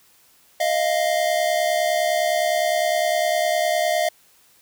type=tone pair together; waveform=square; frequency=625.2 / 695 Hz; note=D#5 / F5; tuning=+8 / -9 cents; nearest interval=major second; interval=183 cents; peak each=-22 dBFS; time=0.6-4.09 s; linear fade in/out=5 ms; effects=white hiss -56 dBFS RMS until 4.61 s